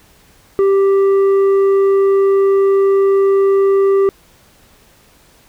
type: tone with tanh clipping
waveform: sine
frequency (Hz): 392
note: G4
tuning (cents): 0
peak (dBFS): -10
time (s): 0.59-4.09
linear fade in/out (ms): 0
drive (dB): 6
effects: pink hiss -49 dBFS RMS until 5.48 s